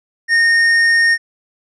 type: tone with tanh clipping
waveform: triangle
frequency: 1842 Hz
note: A#6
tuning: 21 cents flat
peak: -11 dBFS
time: 0.28-1.18 s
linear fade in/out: 50 ms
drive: 13 dB
effects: resampled to 22050 Hz